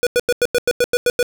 square tone bursts, 487.5 Hz, B4, 23 cents flat, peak -13 dBFS, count 10, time 0.03-1.228 s, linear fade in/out 0 ms, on 37 ms, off 92 ms, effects none

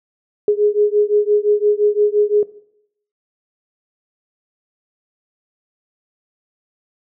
sine beating tone pair, 414.1 / 419.9 Hz, G#4 / G#4, -5 / +19 cents, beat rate 5.8 Hz, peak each -15 dBFS, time 0.48-2.43 s, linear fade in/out 2 ms, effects noise-tail reverb RT60 0.7 s tail -17 dB re dry

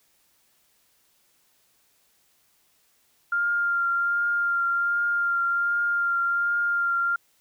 sine tone with vibrato, 1396.9 Hz, F6, in tune, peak -21 dBFS, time 3.32-7.16 s, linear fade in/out 5 ms, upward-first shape triangle, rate 1.3 Hz, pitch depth 18 cents each way, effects white hiss -65 dBFS RMS until 7.4 s

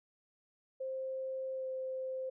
sine tone with pitch glide, 526 to 521.5 Hz, C5 to C5, +9 to -6 cents, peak -36 dBFS, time 0.8-2.3 s, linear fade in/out 10 ms, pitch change -15 cents, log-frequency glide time 1.53-1.67 s, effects none

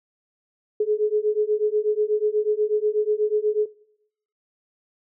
sine beating tone pair, 420 / 428.2 Hz, G#4 / A4, +19 / -47 cents, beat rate 8.2 Hz, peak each -22 dBFS, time 0.8-3.66 s, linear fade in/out 5 ms, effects noise-tail reverb RT60 0.7 s tail -19 dB re dry

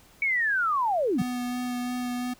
sine linear sweep, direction down, 2266 to 153 Hz, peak -22 dBFS, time 0.22-1.22 s, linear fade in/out 2 ms
square tone with vibrato, 246.9 Hz, B3, in tune, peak -29 dBFS, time 1.18-2.34 s, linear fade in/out 10 ms, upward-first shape sine, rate 2.9 Hz, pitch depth 11 cents each way
effects pink hiss -56 dBFS RMS until 2.39 s

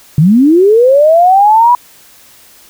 sine linear sweep, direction up, 138.59 to 987.8 Hz, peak -3 dBFS, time 0.18-1.75 s, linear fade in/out 2 ms, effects white hiss -41 dBFS RMS until 2.69 s

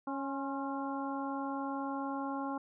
harmonic tone with a mistuned harmonic, 275.6 Hz, C#4, 10 cents flat, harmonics 1 / 2 / 3 / 4 / 5, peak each -37 / -44 / -40 / -42 / -47 dBFS, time 0.07-2.58 s, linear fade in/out 5 ms, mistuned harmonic 4, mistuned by -47 cents, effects none

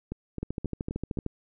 two click trains, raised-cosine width 3 ms, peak -20 / -18 dBFS, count 5 / 12, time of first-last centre 0.12-1.173 / 0.43-1.263 s, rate 3.8 / 13.2 Hz, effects none

